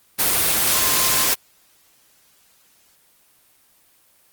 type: tone in noise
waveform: sine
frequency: 1046.5 Hz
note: C6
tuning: in tune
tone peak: -29 dBFS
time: 0.73-1.28 s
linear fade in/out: 20 ms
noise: white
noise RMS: -18 dBFS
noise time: 0.18-1.35 s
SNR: -14 dB
effects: white hiss -57 dBFS RMS until 4.32 s + Opus 24 kbps